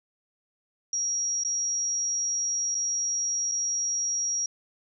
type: tone with dropouts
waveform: sine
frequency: 5670 Hz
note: F8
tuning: 25 cents sharp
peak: -25 dBFS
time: 0.93-4.46 s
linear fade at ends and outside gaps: 2 ms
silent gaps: 1.436-1.448 / 2.746-2.75 / 3.515-3.519 s
effects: none